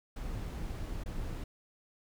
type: noise with dropouts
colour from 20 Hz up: brown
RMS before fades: -38 dBFS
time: 0.16-1.44 s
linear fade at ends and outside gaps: 5 ms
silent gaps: 1.037-1.059 s
effects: none